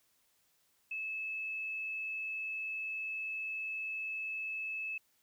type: tone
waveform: sine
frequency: 2605 Hz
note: E7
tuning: 21 cents flat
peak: -36 dBFS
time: 0.91-4.98 s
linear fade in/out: 5 ms
effects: white hiss -73 dBFS RMS until 5.22 s